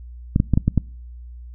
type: clicks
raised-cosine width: 5 ms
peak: -3 dBFS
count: 6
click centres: 0.361 / 0.401 / 0.537 / 0.575 / 0.68 / 0.777 s
effects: noise-tail reverb RT60 0.5 s tail -25 dB re dry + added 60 Hz sine -35 dBFS peak until 1.54 s